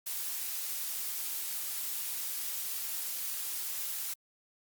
blue noise, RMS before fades -36 dBFS, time 0.06-4.14 s, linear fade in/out 10 ms, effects Opus 48 kbps

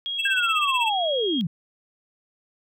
sine tone with vibrato, 3275 Hz, G#7, 25 cents flat, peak -26 dBFS, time 0.06-1.41 s, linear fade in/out 0 ms, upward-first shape triangle, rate 1.3 Hz, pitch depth 12 cents each way
triangle tone with tremolo, 2666 Hz, E7, 19 cents sharp, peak -19 dBFS, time 0.18-0.9 s, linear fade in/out 20 ms, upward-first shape sine, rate 16 Hz, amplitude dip 100%
sine linear sweep, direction down, 1636 to 146.1 Hz, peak -22 dBFS, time 0.25-1.47 s, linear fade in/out 5 ms
effects none

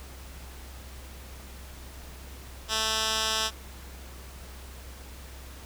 10% pulse tone with band-pass filter, 220 Hz, A3, in tune, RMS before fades -28 dBFS, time 2.68-3.51 s, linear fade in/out 50 ms, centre 4700 Hz, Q 1, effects added 65 Hz sine -43 dBFS peak until 5.65 s + pink hiss -48 dBFS RMS until 5.65 s

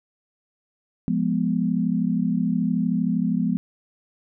sine chord, F diminished, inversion none, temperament equal, 174.61 / 207.7 / 246.9 Hz, F3 / Ab3 / Cb4, 0 / 0 / 0 cents, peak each -24 dBFS, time 1.08-3.57 s, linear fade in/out 0 ms, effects none

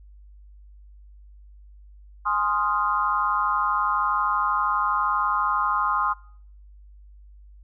sine chord, F minor seventh, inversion first, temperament equal, 830.6 / 1046.5 / 1244.5 / 1396.9 Hz, Ab5 / C6 / Eb6 / F6, 0 / 0 / 0 / 0 cents, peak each -30 / -24 / -24 / -30 dBFS, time 2.25-6.14 s, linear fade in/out 20 ms, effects noise-tail reverb RT60 0.6 s tail -24 dB re dry + added 50 Hz sine -45 dBFS peak until 7.63 s

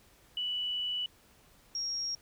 sine tone pair in turn, 2960 / 5588 Hz, F#7 / F8, 0 / 0 cents, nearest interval major seventh, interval 1100 cents, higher second, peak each -31 / -32 dBFS, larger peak first, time 0.37-1.06 / 1.75-2.15 s, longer first, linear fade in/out 2 ms, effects pink hiss -62 dBFS RMS until 2.21 s

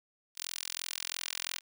10% pulse tone with high-pass filter sweep, 42.94 Hz, F1, 29 cents flat, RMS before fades -39 dBFS, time 0.35-1.61 s, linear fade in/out 50 ms, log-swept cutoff 4400 to 2800 Hz, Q 0.85, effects none

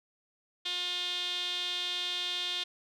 sawtooth tone with band-pass filter, 356.8 Hz, F4, 37 cents sharp, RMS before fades -34 dBFS, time 0.65-2.64 s, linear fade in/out 10 ms, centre 3500 Hz, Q 6.8, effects none

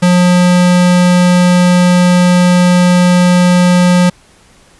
square tone, 178.7 Hz, F3, 40 cents sharp, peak -6 dBFS, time 0.02-4.1 s, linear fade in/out 10 ms, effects pink hiss -45 dBFS RMS until 4.79 s + resampled to 24000 Hz

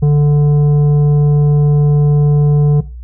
sine tone with tanh clipping, 146.83 Hz, D3, in tune, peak -8 dBFS, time 0.02-2.81 s, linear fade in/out 10 ms, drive 8 dB, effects noise-tail reverb RT60 0.3 s tail -18 dB re dry + added 60 Hz sine -26 dBFS peak until 3.03 s

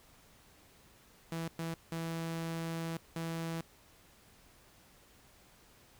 sawtooth tone bursts at uneven times, 164.81 Hz, E3, in tune, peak -32 dBFS, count 4, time 1.32-1.48 / 1.59-1.74 / 1.92-2.97 / 3.16-3.61 s, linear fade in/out 2 ms, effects pink hiss -62 dBFS RMS until 5.99 s

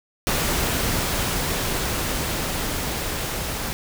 pink noise with level ramp, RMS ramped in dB -22 to -28 dBFS, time 0.27-3.73 s, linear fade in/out 0 ms, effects none

